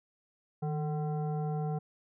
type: tone with frequency modulation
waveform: sine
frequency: 155.56 Hz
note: D#3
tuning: in tune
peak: -30 dBFS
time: 0.62-1.79 s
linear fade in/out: 10 ms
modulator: 600 Hz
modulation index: 0.68
effects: none

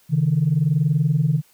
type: tone pair together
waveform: sine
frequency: 137 / 157.65 Hz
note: C#3 / D#3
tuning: -20 / +23 cents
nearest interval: major second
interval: 243 cents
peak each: -19 / -17 dBFS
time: 0.09-1.42 s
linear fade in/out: 50 ms
effects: tanh soft clip ceiling -9 dBFS + white hiss -57 dBFS RMS until 1.53 s

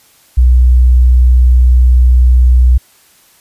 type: tone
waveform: sine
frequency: 62 Hz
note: B1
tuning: 7 cents sharp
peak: -3 dBFS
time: 0.37-2.78 s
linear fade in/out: 10 ms
effects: white hiss -47 dBFS RMS until 3.4 s + resampled to 32000 Hz

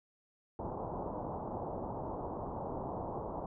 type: low-pass noise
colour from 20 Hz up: white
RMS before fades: -40 dBFS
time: 0.59-3.46 s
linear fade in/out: 2 ms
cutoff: 970 Hz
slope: 48 dB/octave
effects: none

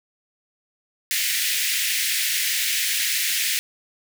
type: high-pass noise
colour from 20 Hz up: pink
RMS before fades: -23 dBFS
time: 1.11-3.59 s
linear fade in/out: 0 ms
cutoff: 1800 Hz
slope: 48 dB/octave
effects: none

